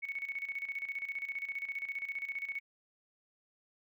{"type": "tone with tremolo", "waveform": "sine", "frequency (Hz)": 2217, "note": "C#7", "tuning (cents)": 0, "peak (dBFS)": -34, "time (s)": [0.02, 2.6], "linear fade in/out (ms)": 20, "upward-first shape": "square", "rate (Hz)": 15, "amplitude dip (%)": 70, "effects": []}